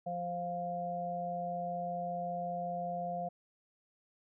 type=harmonic tone; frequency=174.9 Hz; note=F3; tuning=3 cents sharp; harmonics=1 / 3 / 4; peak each=-42 / -42 / -36 dBFS; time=0.06-3.29 s; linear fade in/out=10 ms; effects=none